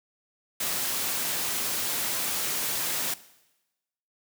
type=noise; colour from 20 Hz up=white; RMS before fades=-29 dBFS; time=0.6-3.14 s; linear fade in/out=5 ms; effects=noise-tail reverb RT60 1.0 s tail -18 dB re dry + high-pass 100 Hz 12 dB/octave